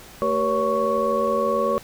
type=tone cluster; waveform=sine; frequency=223.4 / 388.7 / 481.2 / 560 / 1112 Hz; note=A3 / G4 / B4 / C#5 / C#6; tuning=+27 / -15 / -45 / +18 / +5 cents; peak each=-29 / -28 / -25 / -23 / -24 dBFS; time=0.22-1.78 s; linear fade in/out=0 ms; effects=pink hiss -44 dBFS RMS until 1.83 s